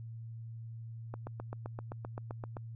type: click train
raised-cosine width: 1 ms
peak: -27 dBFS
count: 12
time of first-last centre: 1.14-2.569 s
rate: 7.7 Hz
effects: added 114 Hz sine -42 dBFS peak until 2.75 s